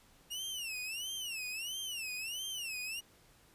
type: tone with vibrato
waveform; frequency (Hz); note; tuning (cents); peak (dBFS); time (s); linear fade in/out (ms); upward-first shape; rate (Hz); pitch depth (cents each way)
sawtooth; 2794; F7; 0; -35; 0.3-3.01; 20; sine; 1.5; 210
effects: pink hiss -64 dBFS RMS until 3.54 s + resampled to 32000 Hz